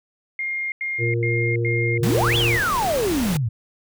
sine tone bursts, 2124 Hz, C7, 25 cents sharp, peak -23 dBFS, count 4, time 0.39-1.977 s, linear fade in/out 2 ms, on 330 ms, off 89 ms
harmonic tone, 117 Hz, A#2, 7 cents sharp, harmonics 1 / 3 / 4, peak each -21 / -26 / -27 dBFS, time 0.98-2.6 s, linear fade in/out 50 ms
sine exponential two-way sweep, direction up then down, 103.83 to 3542 to 103.83 Hz, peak -19 dBFS, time 2-3.49 s, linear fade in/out 10 ms, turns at 2.37 s
pink noise, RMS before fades -28 dBFS, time 2.03-3.37 s, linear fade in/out 2 ms
effects none

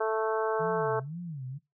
harmonic tone, 220 Hz, A3, in tune, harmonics 2 / 3 / 4 / 5 / 6 / 7, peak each -28 / -32 / -34 / -36 / -38 / -39 dBFS, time 0-1 s, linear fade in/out 10 ms
sine tone with vibrato, 150 Hz, D3, 37 cents sharp, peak -35 dBFS, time 0.59-1.59 s, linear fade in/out 20 ms, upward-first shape sine, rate 2 Hz, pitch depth 280 cents each way
effects noise-tail reverb RT60 0.2 s tail -20 dB re dry

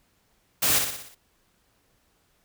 white noise with echo, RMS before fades -22 dBFS, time 0.62-0.79 s, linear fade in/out 10 ms, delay 60 ms, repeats 6, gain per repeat -5 dB, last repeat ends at 1.15 s, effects pink hiss -67 dBFS RMS until 2.44 s

